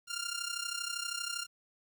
10% pulse tone with amplitude modulation, 1396.9 Hz, F6, in tune, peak -24 dBFS, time 0.07-1.47 s, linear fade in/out 50 ms, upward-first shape sine, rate 32.6 Hz, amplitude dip 75%, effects 11-bit

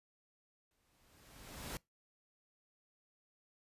pink noise with exponential growth, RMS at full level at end -42 dBFS, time 0.71-1.77 s, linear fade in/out 1 ms, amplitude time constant 230 ms, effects noise-tail reverb RT60 0.2 s tail -24 dB re dry + resampled to 32000 Hz

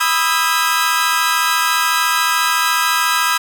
sawtooth chord, E major seventh, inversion second, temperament equal with one note detuned, 987.8 / 1244.5 / 1318.5 / 1618.6 Hz, B5 / D#6 / E6 / G#6, 0 / 0 / 0 / -45 cents, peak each -16 dBFS, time 0-3.38 s, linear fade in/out 10 ms, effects none

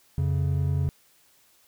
triangle tone pair together, 88.04 / 138.59 Hz, F2 / C#3, +14 / 0 cents, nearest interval minor sixth, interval 786 cents, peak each -23 dBFS, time 0.18-0.89 s, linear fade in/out 0 ms, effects white hiss -61 dBFS RMS until 1.67 s

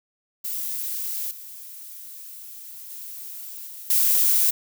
violet noise with level steps, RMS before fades -29 / -40 / -37 / -39 / -19 dBFS, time 0.44-4.51 s, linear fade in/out 10 ms, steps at 1.31 / 2.9 / 3.67 / 3.9 s, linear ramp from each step 2 ms, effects none

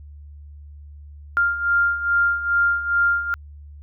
sine beating tone pair, 1396.9 / 1399.3 Hz, F6 / F6, 0 / +3 cents, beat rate 2.4 Hz, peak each -23 / -18 dBFS, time 1.37-3.34 s, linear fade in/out 0 ms, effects added 73 Hz sine -38 dBFS peak until 3.82 s

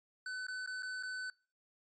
square tone with dropouts, 1509 Hz, F#6, 34 cents sharp, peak -40 dBFS, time 0.26-1.3 s, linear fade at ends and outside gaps 2 ms, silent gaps 0.468-0.483 / 0.662-0.674 / 0.824-0.83 / 1.027-1.033 s, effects noise-tail reverb RT60 0.4 s tail -24 dB re dry + resampled to 16000 Hz

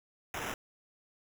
violet noise with sample-and-hold, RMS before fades -38 dBFS, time 0.34-0.54 s, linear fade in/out 2 ms, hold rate 4410 Hz, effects none

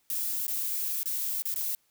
violet noise with dropouts, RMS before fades -31 dBFS, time 0.1-1.75 s, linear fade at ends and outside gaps 1 ms, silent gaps 0.467-0.48 / 1.031-1.057 / 1.421-1.454 / 1.541-1.559 s, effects white hiss -70 dBFS RMS until 1.9 s

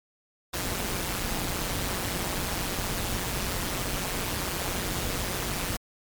pink noise with amplitude modulation, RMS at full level -27 dBFS, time 0.53-5.77 s, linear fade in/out 10 ms, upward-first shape sine, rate 184 Hz, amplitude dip 70%, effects MP3 96 kbps

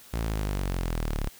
sawtooth linear sweep, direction down, 57.7 to 33.78 Hz, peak -23 dBFS, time 0.13-1.29 s, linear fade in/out 10 ms, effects white hiss -51 dBFS RMS until 1.39 s

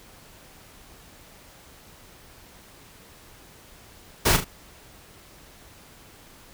pink noise with echo, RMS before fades -19 dBFS, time 4.25-4.37 s, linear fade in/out 10 ms, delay 38 ms, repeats 2, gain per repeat -8 dB, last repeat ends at 4.446 s, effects pink hiss -50 dBFS RMS until 6.53 s

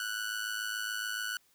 sawtooth tone with amplitude modulation, 1480 Hz, F#6, in tune, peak -27 dBFS, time 0-1.37 s, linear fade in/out 2 ms, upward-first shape sine, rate 107 Hz, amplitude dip 70%, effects white hiss -68 dBFS RMS until 1.54 s

